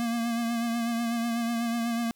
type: tone with vibrato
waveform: square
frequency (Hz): 233.1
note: A#3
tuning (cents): 0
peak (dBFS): -27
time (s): 0-2.11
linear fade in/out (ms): 0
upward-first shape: triangle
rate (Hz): 8.1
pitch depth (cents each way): 39
effects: white hiss -70 dBFS RMS until 2.15 s